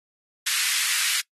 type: high-pass noise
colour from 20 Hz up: pink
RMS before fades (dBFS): -24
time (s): 0.46-1.21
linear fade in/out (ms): 10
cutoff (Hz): 1700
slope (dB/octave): 24
effects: noise-tail reverb RT60 0.1 s tail -22 dB re dry + AAC 32 kbps